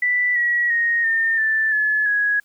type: tone with pitch steps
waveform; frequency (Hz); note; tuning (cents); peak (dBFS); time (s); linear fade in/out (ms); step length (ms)
sine; 1975.5 / 1920.4 / 1866.8 / 1814.7 / 1764 / 1714.8 / 1667; B6 / B6 / A#6 / A#6 / A6 / A6 / G#6; 0 / -49 / +2 / -47 / +4 / -45 / +6; -16; 0.02-2.4; 5; 340
effects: white hiss -61 dBFS RMS until 2.44 s